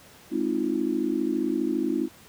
sine chord, F minor seventh, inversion first, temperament just, 209.5 / 261.9 / 314.3 / 349.2 Hz, Ab3 / C4 / Eb4 / F4, +15 / +2 / +18 / 0 cents, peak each -33 / -28 / -27 / -29 dBFS, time 0.3-2.09 s, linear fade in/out 50 ms, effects pink hiss -51 dBFS RMS until 2.28 s + high-pass 80 Hz 12 dB/octave

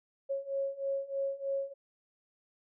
sine beating tone pair, 547 / 550.2 Hz, C#5 / C#5, -23 / -13 cents, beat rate 3.2 Hz, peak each -36 / -34 dBFS, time 0.29-1.74 s, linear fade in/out 20 ms, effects none

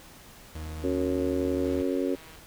40% pulse tone with pitch glide, 78.4 to 77.32 Hz, D#2 to D#2, +14 to -10 cents, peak -34 dBFS, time 0.55-1.82 s, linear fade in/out 5 ms, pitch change -24 cents, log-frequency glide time 0.79-0.92 s
harmonic tone, 91.8 Hz, F#2, 13 cents flat, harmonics 3 / 4 / 5 / 6, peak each -28 / -30 / -32 / -34 dBFS, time 0.83-2.16 s, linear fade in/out 20 ms
click train, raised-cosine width 0.3 ms, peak -35 dBFS, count 114, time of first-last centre 1.65-2.356 s, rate 160 Hz
effects pink hiss -50 dBFS RMS until 2.46 s

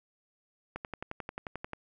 click train, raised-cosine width 0.5 ms, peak -22 dBFS, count 12, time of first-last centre 0.76-1.733 s, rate 11.3 Hz, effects none

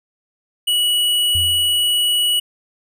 square tone, 2932 Hz, F#7, 16 cents flat, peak -15 dBFS, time 0.67-2.4 s, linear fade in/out 10 ms
sine tone with exponential decay, 87.1 Hz, F2, 4 cents flat, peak -20 dBFS, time 1.35-2.04 s, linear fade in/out 0 ms, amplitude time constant 150 ms
effects none

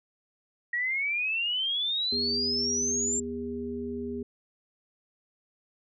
sine exponential sweep, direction up, 1891 to 7459 Hz, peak -26 dBFS, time 0.73-3.2 s, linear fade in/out 5 ms
harmonic tone, 80.9 Hz, E2, 32 cents flat, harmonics 1 / 3 / 5, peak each -44 / -34 / -35 dBFS, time 2.12-4.23 s, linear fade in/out 5 ms
effects none

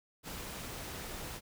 pink noise, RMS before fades -43 dBFS, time 0.23-1.41 s, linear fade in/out 50 ms, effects none

